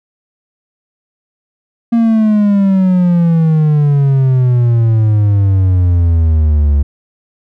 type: exponential sweep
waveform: triangle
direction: down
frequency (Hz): 234.4 to 70.2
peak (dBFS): -5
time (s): 1.92-6.83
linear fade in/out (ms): 10
effects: none